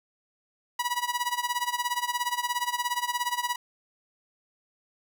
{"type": "tone with tremolo", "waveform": "sawtooth", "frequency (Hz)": 972, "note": "B5", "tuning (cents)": -28, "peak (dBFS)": -20, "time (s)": [0.79, 3.56], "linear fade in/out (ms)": 5, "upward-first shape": "sine", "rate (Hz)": 17, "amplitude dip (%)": 85, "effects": []}